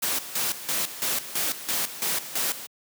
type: noise with tremolo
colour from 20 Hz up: white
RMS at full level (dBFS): -26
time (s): 0.02-2.67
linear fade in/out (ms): 10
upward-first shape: square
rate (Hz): 3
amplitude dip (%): 75
effects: high-pass 150 Hz 12 dB/octave